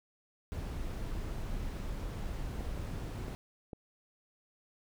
brown noise, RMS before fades -38 dBFS, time 0.52-3.35 s, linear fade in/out 0 ms
clicks, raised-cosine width 2 ms, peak -29 dBFS, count 4, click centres 2.608 / 2.776 / 3.282 / 3.732 s
effects none

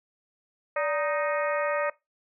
harmonic tone with a mistuned harmonic, 311.1 Hz, D#4, in tune, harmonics 2 / 3 / 4 / 5 / 6 / 7 / 8, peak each -26 / -35 / -32 / -39 / -34 / -39 / -41 dBFS, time 0.76-1.9 s, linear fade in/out 5 ms, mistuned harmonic 2, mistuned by -110 cents, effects noise-tail reverb RT60 0.2 s tail -20 dB re dry

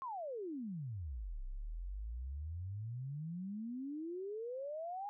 sine exponential two-way sweep, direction down then up, 1100 to 30.87 to 833 Hz, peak -40 dBFS, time 0.02-5.09 s, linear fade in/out 0 ms, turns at 1.43 s, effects none

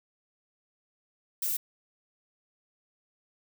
violet noise, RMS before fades -30 dBFS, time 1.42-1.57 s, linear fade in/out 5 ms, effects none

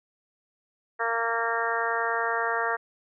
harmonic tone, 230.3 Hz, A#3, 21 cents flat, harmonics 2 / 3 / 4 / 5 / 6 / 7 / 8, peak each -32 / -32 / -32 / -32 / -32 / -32 / -32 dBFS, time 0.99-2.77 s, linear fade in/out 20 ms, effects none

